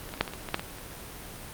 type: clicks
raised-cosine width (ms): 0.3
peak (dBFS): -26 / -20 / -27 / -6 / -19 / -21 / -19 / -8 / -17 / -27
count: 10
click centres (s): 0.091 / 0.139 / 0.176 / 0.21 / 0.278 / 0.336 / 0.488 / 0.544 / 0.595 / 0.785
effects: pink hiss -42 dBFS RMS until 1.53 s + Opus 32 kbps